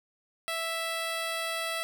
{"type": "tone", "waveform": "10% pulse", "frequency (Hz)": 659.3, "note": "E5", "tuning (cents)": 0, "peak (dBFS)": -22, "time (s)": [0.48, 1.83], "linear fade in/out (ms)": 0, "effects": []}